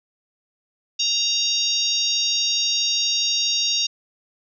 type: harmonic tone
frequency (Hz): 932.3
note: A#5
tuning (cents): 0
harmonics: 3 / 4 / 5 / 6 / 7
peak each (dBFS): -27 / -23 / -26 / -24 / -30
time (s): 0.99-3.87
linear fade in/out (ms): 10
effects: none